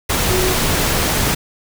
sine tone in noise, 369.4 Hz, F#4, 3 cents flat, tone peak -18 dBFS, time 0.3-0.53 s, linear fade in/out 10 ms, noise pink, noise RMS -17 dBFS, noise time 0.09-1.35 s, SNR -4 dB, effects none

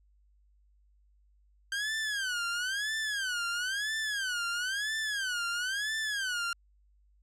sawtooth tone with vibrato, 1568 Hz, G6, in tune, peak -27 dBFS, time 1.72-6.53 s, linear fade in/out 2 ms, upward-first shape sine, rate 1 Hz, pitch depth 210 cents each way, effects added 50 Hz sine -62 dBFS peak until 7.22 s + low-pass 9000 Hz 12 dB/octave

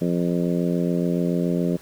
harmonic tone, 87.1 Hz, F2, 4 cents flat, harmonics 2 / 3 / 4 / 5 / 6 / 7, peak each -22 / -26 / -28 / -30 / -32 / -33 dBFS, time 0.01-1.77 s, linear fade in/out 10 ms, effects pink hiss -48 dBFS RMS until 1.81 s

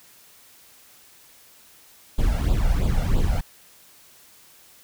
brown noise with flanger, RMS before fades -20 dBFS, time 2.18-3.41 s, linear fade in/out 10 ms, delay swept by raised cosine 0.25 to 1.45 ms, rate 3 Hz, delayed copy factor +0.8, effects white hiss -52 dBFS RMS until 4.83 s

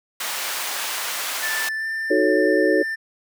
pink high-pass noise, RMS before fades -27 dBFS, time 0.2-1.69 s, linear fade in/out 5 ms, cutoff 980 Hz, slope 12 dB/octave
triangle tone with pitch glide, 1760 to 1785.6 Hz, A6 to A6, 0 to +25 cents, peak -22 dBFS, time 1.42-2.96 s, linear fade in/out 20 ms, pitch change +25 cents, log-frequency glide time 1.76-1.86 s
sine chord, D# half-diminished seventh, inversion none, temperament equal, 311.1 / 370 / 440 / 554.4 Hz, D#4 / F#4 / A4 / C#5, 0 / 0 / 0 / 0 cents, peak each -21 dBFS, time 2.1-2.83 s, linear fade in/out 10 ms
effects none

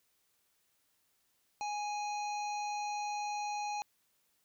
harmonic tone, 830.6 Hz, G#5, in tune, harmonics 1 / 3 / 5 / 7 / 8, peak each -35 / -45 / -49 / -52 / -53 dBFS, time 1.61-3.82 s, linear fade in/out 0 ms, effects white hiss -75 dBFS RMS until 4.44 s

